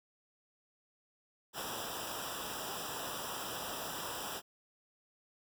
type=noise with comb filter; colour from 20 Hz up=pink; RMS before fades=-41 dBFS; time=1.53-4.42 s; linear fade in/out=50 ms; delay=0.46 ms; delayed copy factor=-1; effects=none